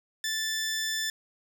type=tone; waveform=15% pulse; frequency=1760 Hz; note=A6; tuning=in tune; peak=-22 dBFS; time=0.24-1.1 s; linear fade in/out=2 ms; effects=none